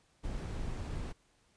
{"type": "noise", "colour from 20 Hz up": "brown", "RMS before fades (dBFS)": -38, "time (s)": [0.23, 1.13], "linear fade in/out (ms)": 20, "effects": ["pink hiss -70 dBFS RMS until 1.56 s", "resampled to 22050 Hz"]}